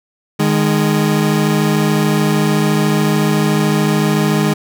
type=tone pair together; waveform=30% pulse; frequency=153.99 / 207.7 Hz; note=D#3 / G#3; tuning=-18 / 0 cents; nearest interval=perfect fourth; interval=518 cents; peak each=-12 dBFS; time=0.39-4.54 s; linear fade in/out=10 ms; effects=none